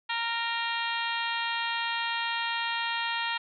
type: harmonic tone with a mistuned harmonic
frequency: 463.8 Hz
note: A#4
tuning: 9 cents flat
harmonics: 2 / 3 / 4 / 5 / 6 / 7 / 8 / 9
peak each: -33 / -37 / -34 / -38 / -37 / -37 / -40 / -42 dBFS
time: 0.09-3.38 s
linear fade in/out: 10 ms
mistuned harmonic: 5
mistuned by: +34 cents
effects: none